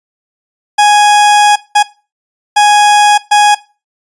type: tone bursts at uneven times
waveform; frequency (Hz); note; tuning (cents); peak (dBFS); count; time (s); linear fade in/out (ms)
40% pulse; 830.6; G#5; 0; -3; 4; 0.78-1.56 / 1.75-1.83 / 2.56-3.18 / 3.31-3.55; 10
effects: noise-tail reverb RT60 0.3 s tail -18 dB re dry + resampled to 22050 Hz